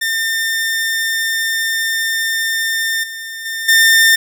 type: tone with level steps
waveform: sawtooth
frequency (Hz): 1805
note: A6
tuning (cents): +44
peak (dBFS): -12 / -22 / -17 / -4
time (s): 0.01-4.16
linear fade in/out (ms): 10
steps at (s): 3.03 / 3.45 / 3.68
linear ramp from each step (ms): 10
effects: none